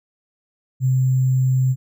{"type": "tone with sample-and-hold", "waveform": "sine", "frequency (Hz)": 130, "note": "C3", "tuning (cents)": -11, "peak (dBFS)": -14, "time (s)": [0.8, 1.76], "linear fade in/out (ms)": 50, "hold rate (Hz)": 7350, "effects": []}